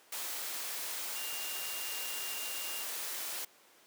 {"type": "tone in noise", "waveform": "sine", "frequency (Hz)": 2800, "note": "F7", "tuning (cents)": 4, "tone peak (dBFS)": -44, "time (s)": [1.15, 2.83], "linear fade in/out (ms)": 5, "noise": "white", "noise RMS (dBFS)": -39, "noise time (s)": [0.12, 3.45], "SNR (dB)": -8, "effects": ["pink hiss -61 dBFS RMS until 3.86 s", "high-pass 400 Hz 12 dB/octave"]}